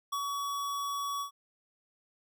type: tone with ADSR envelope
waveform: square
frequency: 1130 Hz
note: C#6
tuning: 33 cents sharp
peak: -31 dBFS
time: 0.12-1.31 s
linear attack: 10 ms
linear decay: 69 ms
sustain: -2 dB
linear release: 100 ms
effects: none